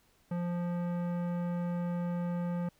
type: tone with tanh clipping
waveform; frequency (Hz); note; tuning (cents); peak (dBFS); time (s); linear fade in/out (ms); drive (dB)
sine; 174.61; F3; 0; -33; 0.31-2.69; 5; 16
effects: pink hiss -68 dBFS RMS until 2.79 s